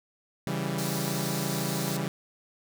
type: chord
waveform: sawtooth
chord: C# diminished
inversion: none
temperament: equal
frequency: 138.59 / 164.81 / 196 Hz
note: C#3 / E3 / G3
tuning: 0 / 0 / 0 cents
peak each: -29 dBFS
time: 0.47-2.08 s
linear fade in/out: 0 ms
type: high-pass noise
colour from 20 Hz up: pink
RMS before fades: -37 dBFS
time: 0.78-1.97 s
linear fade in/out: 5 ms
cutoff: 3600 Hz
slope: 96 dB/octave
effects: none